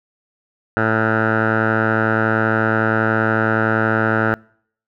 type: tone with low-pass filter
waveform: 10% pulse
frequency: 110.7 Hz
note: A2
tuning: 11 cents sharp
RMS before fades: -17 dBFS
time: 0.77-4.34 s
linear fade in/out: 0 ms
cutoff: 1400 Hz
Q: 6
effects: noise-tail reverb RT60 0.6 s tail -26 dB re dry